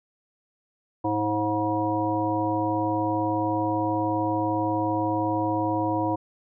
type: harmonic tone with a mistuned harmonic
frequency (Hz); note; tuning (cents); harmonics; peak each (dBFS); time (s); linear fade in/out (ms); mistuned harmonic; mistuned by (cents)
106.6; G#2; +46; 1 / 3 / 5 / 7 / 9; -32 / -26 / -31 / -30 / -28; 1.04-6.16; 10; 7; -51
effects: none